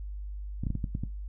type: clicks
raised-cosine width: 5 ms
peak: -19 dBFS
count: 7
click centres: 0.636 / 0.668 / 0.704 / 0.753 / 0.842 / 0.951 / 1.036 s
effects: noise-tail reverb RT60 0.2 s tail -17 dB re dry + added 50 Hz sine -35 dBFS peak until 1.28 s